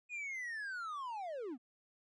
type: linear sweep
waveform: triangle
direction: down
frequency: 2489 to 220 Hz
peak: -38 dBFS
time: 0.09-1.58 s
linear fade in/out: 50 ms
effects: resampled to 22050 Hz